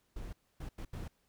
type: noise bursts at uneven times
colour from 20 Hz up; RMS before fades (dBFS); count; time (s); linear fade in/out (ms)
brown; -42; 4; 0.16-0.33 / 0.6-0.69 / 0.78-0.85 / 0.93-1.08; 5
effects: pink hiss -75 dBFS RMS until 1.28 s